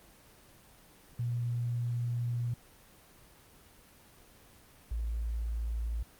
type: tone pair in turn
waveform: sine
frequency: 119.9 / 56.59 Hz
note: A#2 / A1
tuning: +49 / +49 cents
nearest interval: octave + minor second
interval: 1300 cents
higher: first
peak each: -30 / -31 dBFS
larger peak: first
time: 1.19-2.54 / 4.91-6.03 s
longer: first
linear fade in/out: 5 ms
effects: pink hiss -58 dBFS RMS until 6.19 s + Opus 24 kbps